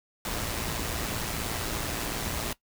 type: noise with amplitude modulation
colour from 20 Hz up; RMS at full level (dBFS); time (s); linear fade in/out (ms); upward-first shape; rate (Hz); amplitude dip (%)
pink; -30; 0.25-2.53; 2; sine; 114; 45
effects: noise-tail reverb RT60 0.1 s tail -18 dB re dry